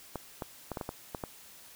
clicks, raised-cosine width 1 ms, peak -21 dBFS, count 8, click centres 0.157 / 0.422 / 0.717 / 0.772 / 0.812 / 0.891 / 1.148 / 1.238 s, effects white hiss -53 dBFS RMS until 1.75 s

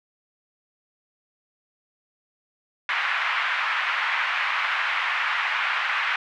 white band-pass noise, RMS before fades -25 dBFS, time 2.89-6.16 s, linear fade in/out 2 ms, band 990 to 2400 Hz, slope 24 dB/octave, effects none

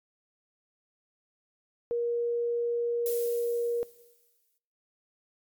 sine tone, 473.4 Hz, A#4, 27 cents sharp, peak -26 dBFS, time 1.91-3.83 s, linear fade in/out 0 ms
violet noise with exponential decay, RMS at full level -35 dBFS, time 3.06-4.58 s, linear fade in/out 0 ms, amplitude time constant 330 ms
effects noise-tail reverb RT60 0.9 s tail -23 dB re dry + MP3 96 kbps

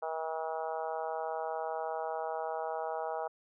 harmonic tone, 160.3 Hz, E3, 48 cents flat, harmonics 3 / 4 / 5 / 6 / 7 / 8 / 9, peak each -40 / -38 / -38 / -43 / -49 / -46 / -51 dBFS, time 0.02-3.28 s, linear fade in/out 10 ms, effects none

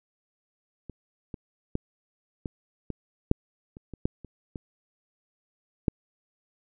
clicks, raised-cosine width 3 ms, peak -26 / -23 / -14 / -19 / -19 / -6 / -30 / -26 / -11 / -29 / -22 / -9 dBFS, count 12, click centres 0.897 / 1.342 / 1.754 / 2.458 / 2.903 / 3.314 / 3.769 / 3.937 / 4.055 / 4.247 / 4.558 / 5.882 s, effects none

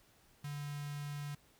square tone with notch filter, 144.9 Hz, D3, 23 cents flat, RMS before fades -42 dBFS, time 0.44-1.35 s, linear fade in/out 5 ms, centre 480 Hz, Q 0.57, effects pink hiss -67 dBFS RMS until 1.59 s

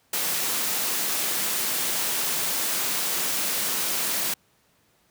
white high-pass noise, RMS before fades -26 dBFS, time 0.13-4.34 s, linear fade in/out 5 ms, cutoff 140 Hz, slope 24 dB/octave, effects pink hiss -64 dBFS RMS until 5.1 s + high-pass 80 Hz 12 dB/octave

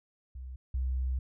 sine tone pair in turn, 64 / 64.32 Hz, C2 / C2, -38 / -29 cents, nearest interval unison, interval 9 cents, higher second, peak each -39 / -28 dBFS, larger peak second, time 0.35-0.56 / 0.74-1.19 s, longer second, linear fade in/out 5 ms, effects none

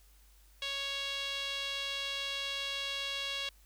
sawtooth tone with band-pass filter, 554.4 Hz, C#5, in tune, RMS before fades -37 dBFS, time 0.62-3.49 s, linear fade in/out 2 ms, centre 3400 Hz, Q 3.1, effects added 50 Hz sine -59 dBFS peak until 3.65 s + white hiss -66 dBFS RMS until 3.65 s

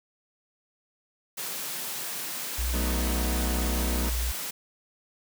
white high-pass noise, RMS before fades -34 dBFS, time 1.37-4.51 s, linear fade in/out 10 ms, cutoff 120 Hz, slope 96 dB/octave
sine tone, 60.1 Hz, B1, 46 cents flat, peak -26 dBFS, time 2.58-4.32 s, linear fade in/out 10 ms
sawtooth chord, B dominant seventh, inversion second, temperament equal, 185 / 220 / 246.9 / 311.1 Hz, F#3 / A3 / B3 / D#4, 0 / 0 / 0 / 0 cents, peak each -32 / -33 / -32 / -33 dBFS, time 2.73-4.1 s, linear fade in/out 10 ms
effects none

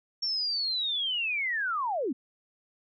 sine linear sweep, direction down, 5500 to 220.8 Hz, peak -27 dBFS, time 0.22-2.13 s, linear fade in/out 10 ms, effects none

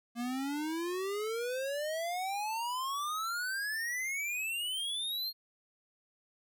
square exponential sweep, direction up, 233.1 to 4279 Hz, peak -34 dBFS, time 0.15-5.33 s, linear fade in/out 50 ms, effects none

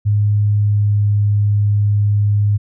sine tone with pitch glide, 103.83 to 103.17 Hz, G#2 to G#2, 0 to -11 cents, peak -11 dBFS, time 0.05-2.58 s, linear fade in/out 20 ms, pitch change -11 cents, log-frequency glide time 0.46-1.08 s, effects none

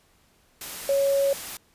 sine tone in noise, 554.4 Hz, C#5, in tune, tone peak -19 dBFS, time 0.89-1.33 s, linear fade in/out 2 ms, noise white, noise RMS -36 dBFS, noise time 0.61-1.57 s, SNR +14 dB, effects pink hiss -62 dBFS RMS until 1.74 s + resampled to 32000 Hz

